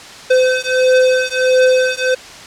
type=beating tone pair; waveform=square; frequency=511 / 512.5 Hz; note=C5 / C5; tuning=-41 / -36 cents; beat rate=1.5 Hz; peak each=-14 dBFS; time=0.3-2.15 s; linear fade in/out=10 ms; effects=white hiss -34 dBFS RMS until 2.46 s + low-pass 6000 Hz 12 dB/octave